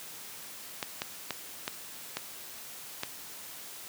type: clicks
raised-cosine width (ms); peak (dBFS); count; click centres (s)
0.2; -14; 6; 0.828 / 1.019 / 1.307 / 1.679 / 2.17 / 3.034
effects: white hiss -45 dBFS RMS until 3.88 s + high-pass 100 Hz 12 dB/octave